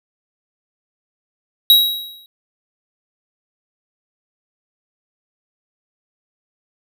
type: tone with exponential decay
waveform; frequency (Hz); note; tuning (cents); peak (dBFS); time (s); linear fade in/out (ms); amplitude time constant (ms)
square; 3843; B7; -48; -5; 1.7-2.26; 1; 120
effects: none